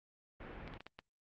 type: low-pass noise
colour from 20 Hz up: pink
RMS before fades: -49 dBFS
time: 0.4-0.78 s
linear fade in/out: 5 ms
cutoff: 2500 Hz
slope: 24 dB/octave
type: clicks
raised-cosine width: 0.3 ms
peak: -32 dBFS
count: 5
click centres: 0.677 / 0.738 / 0.806 / 0.866 / 0.99 s
effects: Opus 24 kbps